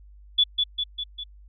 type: tone with echo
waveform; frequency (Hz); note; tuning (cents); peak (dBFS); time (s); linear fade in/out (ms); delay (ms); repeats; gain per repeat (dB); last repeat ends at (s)
sine; 3439; A7; -40; -15; 0.38-0.44; 10; 200; 4; -4; 1.24
effects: added 50 Hz sine -46 dBFS peak until 1.48 s